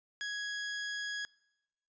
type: tone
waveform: sawtooth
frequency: 1664 Hz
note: G#6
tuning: 3 cents sharp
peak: -32 dBFS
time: 0.21-1.25 s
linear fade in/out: 0 ms
effects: noise-tail reverb RT60 1.0 s tail -24 dB re dry + resampled to 16000 Hz